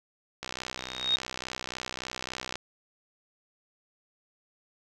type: click train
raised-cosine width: 0.2 ms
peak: -17 dBFS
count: 136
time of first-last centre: 0.43-2.556 s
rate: 63.5 Hz
type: tone with exponential growth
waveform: sine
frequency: 3729 Hz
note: A#7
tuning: in tune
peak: -19 dBFS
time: 0.78-1.16 s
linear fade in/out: 5 ms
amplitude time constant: 82 ms
effects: none

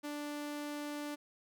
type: tone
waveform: sawtooth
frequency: 293.7 Hz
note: D4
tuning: in tune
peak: -35 dBFS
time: 0.03-1.16 s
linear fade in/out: 20 ms
effects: none

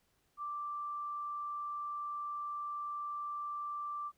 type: tone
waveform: sine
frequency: 1174.7 Hz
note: D6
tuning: in tune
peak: -37 dBFS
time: 0.37-4.12 s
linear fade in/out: 50 ms
effects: pink hiss -75 dBFS RMS until 4.17 s

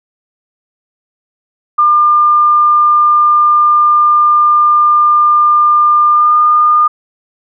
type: tone with pitch glide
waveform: sine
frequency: 1200 to 1213.9 Hz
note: D6 to D#6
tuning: +37 to -43 cents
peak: -5 dBFS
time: 1.78-6.88 s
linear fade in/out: 10 ms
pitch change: +20 cents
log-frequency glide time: 6.12-6.35 s
effects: none

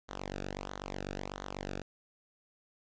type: tone with flanger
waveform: sawtooth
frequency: 48.08 Hz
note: G1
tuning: 33 cents flat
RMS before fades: -41 dBFS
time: 0.08-1.83 s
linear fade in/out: 20 ms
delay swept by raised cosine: 0.39 to 0.98 ms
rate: 1.5 Hz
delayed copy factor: -0.9
effects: resampled to 16000 Hz + 11-bit

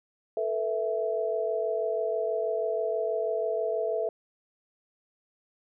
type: chord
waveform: sine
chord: A suspended second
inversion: none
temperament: equal with one note detuned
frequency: 440 / 486.2 / 659.3 Hz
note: A4 / B4 / E5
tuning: 0 / -27 / 0 cents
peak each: -30 / -33 / -29 dBFS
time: 0.37-4.09 s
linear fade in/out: 2 ms
effects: none

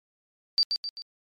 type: tone with echo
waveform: sine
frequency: 4653 Hz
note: D8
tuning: 17 cents flat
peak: -18 dBFS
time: 0.58-0.63 s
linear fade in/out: 0 ms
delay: 130 ms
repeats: 3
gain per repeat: -6 dB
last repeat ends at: 1.02 s
effects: MP3 64 kbps

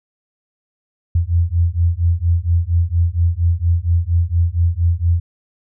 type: beating tone pair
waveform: sine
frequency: 83.4 / 87.7 Hz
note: E2 / F2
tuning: +21 / +8 cents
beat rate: 4.3 Hz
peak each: -16 dBFS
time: 1.15-5.2 s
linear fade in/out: 5 ms
effects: none

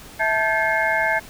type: tone cluster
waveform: sine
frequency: 655 / 878 / 1567 / 1719 / 2147 Hz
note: E5 / A5 / G6 / A6 / C7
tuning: -11 / -4 / -1 / -41 / +44 cents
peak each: -24 dBFS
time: 0.19-1.2 s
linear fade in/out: 20 ms
effects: pink hiss -42 dBFS RMS until 1.29 s

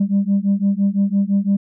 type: beating tone pair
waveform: sine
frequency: 196 / 201.9 Hz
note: G3 / G#3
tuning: 0 / -49 cents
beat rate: 5.9 Hz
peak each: -16 dBFS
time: 0-1.57 s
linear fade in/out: 10 ms
effects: tanh soft clip ceiling -10 dBFS

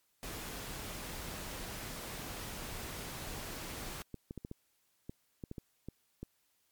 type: noise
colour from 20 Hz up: pink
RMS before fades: -43 dBFS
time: 0.23-4.02 s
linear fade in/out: 0 ms
type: clicks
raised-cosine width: 3 ms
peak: -29 dBFS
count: 11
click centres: 4.143 / 4.309 / 4.377 / 4.449 / 4.514 / 5.095 / 5.438 / 5.514 / 5.582 / 5.886 / 6.23 s
effects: white hiss -75 dBFS RMS until 6.71 s + MP3 96 kbps

